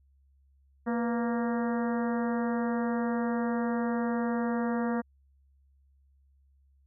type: harmonic tone with a mistuned harmonic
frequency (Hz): 233.1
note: A#3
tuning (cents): 0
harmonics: 1 / 2 / 3 / 4 / 5 / 6 / 7 / 8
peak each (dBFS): -28 / -34 / -38 / -40 / -42 / -44 / -45 / -46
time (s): 0.86-5.02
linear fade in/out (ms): 20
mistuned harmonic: 2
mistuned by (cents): +74
effects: added 68 Hz sine -61 dBFS peak until 6.86 s